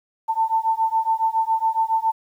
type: beating tone pair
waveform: sine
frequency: 890 / 897.2 Hz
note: A5 / A5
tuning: +20 / +34 cents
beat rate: 7.2 Hz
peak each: -21 / -21 dBFS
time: 0.28-2.12 s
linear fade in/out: 20 ms
effects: 9-bit